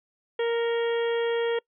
harmonic tone with a mistuned harmonic, 466.2 Hz, A#4, in tune, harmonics 1 / 2 / 3 / 4 / 5 / 6 / 7, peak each -23 / -36 / -40 / -37 / -44 / -43 / -40 dBFS, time 0.39-1.59 s, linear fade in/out 5 ms, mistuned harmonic 5, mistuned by -45 cents, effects noise-tail reverb RT60 0.1 s tail -25 dB re dry

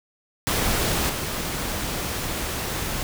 pink noise with level steps, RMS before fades -23 / -28 dBFS, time 0.47-3.03 s, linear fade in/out 0 ms, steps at 1.09 s, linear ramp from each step 10 ms, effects none

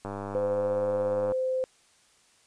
click train, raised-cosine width 1 ms, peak -21 dBFS, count 128, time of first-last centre 0.05-1.32 s, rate 100 Hz
sine tone with pitch glide, 513 to 517.2 Hz, C5 to C5, -34 to -20 cents, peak -25 dBFS, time 0.35-1.64 s, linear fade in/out 0 ms, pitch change +14 cents, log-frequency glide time 0.47-0.74 s
effects white hiss -62 dBFS RMS until 2.46 s + resampled to 22050 Hz

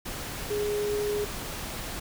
sine tone in noise, 415.3 Hz, G#4, in tune, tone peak -26 dBFS, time 0.5-1.25 s, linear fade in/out 10 ms, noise pink, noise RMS -36 dBFS, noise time 0.05-2 s, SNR +7 dB, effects none

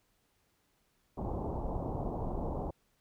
pink low-pass noise, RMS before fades -36 dBFS, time 1.17-2.71 s, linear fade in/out 10 ms, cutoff 970 Hz, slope 48 dB/octave, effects pink hiss -74 dBFS RMS until 3 s

